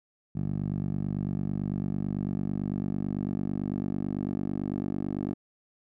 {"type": "tone with band-pass filter sweep", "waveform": "10% pulse", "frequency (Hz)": 49, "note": "G1", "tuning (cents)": 0, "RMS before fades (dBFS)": -31, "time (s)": [0.35, 5.34], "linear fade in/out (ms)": 10, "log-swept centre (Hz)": [160, 280], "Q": 1.7, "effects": []}